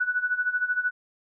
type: tone with tremolo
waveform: sine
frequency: 1480 Hz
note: F#6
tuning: in tune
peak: -20 dBFS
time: 0-0.91 s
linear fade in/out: 10 ms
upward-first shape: sine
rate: 13 Hz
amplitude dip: 80%
effects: none